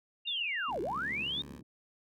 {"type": "tone", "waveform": "sine", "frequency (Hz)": 2794, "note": "F7", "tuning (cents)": 0, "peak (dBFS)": -40, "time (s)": [0.25, 0.71], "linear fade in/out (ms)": 10}
{"type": "linear two-way sweep", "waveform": "sine", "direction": "down then up", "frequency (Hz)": [3729, 305.9, 3729], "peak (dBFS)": -32, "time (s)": [0.27, 1.42], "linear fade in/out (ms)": 5, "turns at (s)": 0.81}
{"type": "tone with pitch glide", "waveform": "10% pulse", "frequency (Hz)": [63.1, 70.01], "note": ["B1", "C#2"], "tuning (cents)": [38, 18], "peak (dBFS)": -39, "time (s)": [0.68, 1.62], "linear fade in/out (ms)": 50, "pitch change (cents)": 180, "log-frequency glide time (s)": [0.79, 1.11]}
{"type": "band-pass noise", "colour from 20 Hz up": "white", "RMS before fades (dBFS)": -49, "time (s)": [0.68, 1.63], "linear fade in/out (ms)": 10, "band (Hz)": [140, 250], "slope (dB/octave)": 24}
{"effects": []}